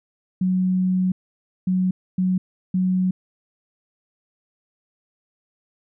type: tone bursts at uneven times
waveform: sine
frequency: 184.8 Hz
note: F#3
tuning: 2 cents flat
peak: -17 dBFS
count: 4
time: 0.41-1.12 / 1.67-1.91 / 2.18-2.38 / 2.74-3.11 s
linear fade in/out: 5 ms
effects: none